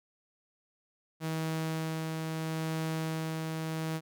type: tone with tremolo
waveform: sawtooth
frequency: 159.9 Hz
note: D#3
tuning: 48 cents sharp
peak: -27 dBFS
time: 1.2-4.01 s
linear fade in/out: 50 ms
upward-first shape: sine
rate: 0.76 Hz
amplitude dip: 25%
effects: none